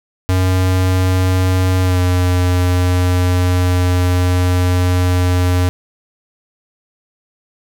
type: tone with pitch glide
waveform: square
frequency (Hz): 92.5 to 90.07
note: F#2 to F#2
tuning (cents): 0 to -46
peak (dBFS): -12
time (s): 0.29-5.69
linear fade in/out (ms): 0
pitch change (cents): -46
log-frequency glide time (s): 1.82-2
effects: none